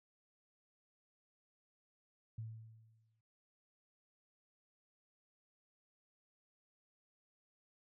sine tone with exponential decay, 111.5 Hz, A2, 23 cents sharp, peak -40 dBFS, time 2.38-3.21 s, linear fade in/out 5 ms, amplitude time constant 180 ms, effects none

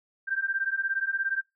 sine beating tone pair, 1568 / 1585 Hz, G6 / G6, 0 / +19 cents, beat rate 17 Hz, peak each -29 dBFS, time 0.27-1.42 s, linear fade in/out 20 ms, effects noise-tail reverb RT60 0.2 s tail -23 dB re dry

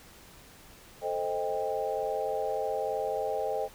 sine chord, A half-diminished seventh, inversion none, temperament equal with one note detuned, 440 / 523.3 / 622.3 / 794.9 Hz, A4 / C5 / Eb5 / G5, 0 / 0 / 0 / +24 cents, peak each -34 dBFS, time 1.01-3.69 s, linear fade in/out 50 ms, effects pink hiss -53 dBFS RMS until 3.74 s

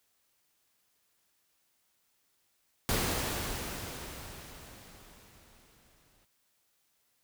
pink noise with exponential decay, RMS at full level -29 dBFS, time 2.89-6.25 s, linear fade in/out 0 ms, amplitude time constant 730 ms, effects white hiss -74 dBFS RMS until 7.23 s

